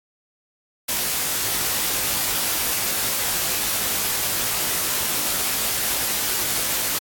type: noise with comb filter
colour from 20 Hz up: white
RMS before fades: -23 dBFS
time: 0.88-6.99 s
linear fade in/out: 10 ms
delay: 19 ms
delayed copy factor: +0.85
effects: AAC 64 kbps